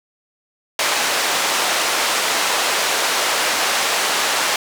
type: band-pass noise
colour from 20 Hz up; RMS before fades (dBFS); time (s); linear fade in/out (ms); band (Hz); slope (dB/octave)
pink; -19; 0.79-4.56; 2; 660 to 8600; 12
effects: none